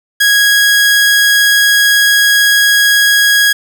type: tone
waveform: sawtooth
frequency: 1653 Hz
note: G#6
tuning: 9 cents flat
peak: -3 dBFS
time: 0.2-3.53 s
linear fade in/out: 10 ms
effects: none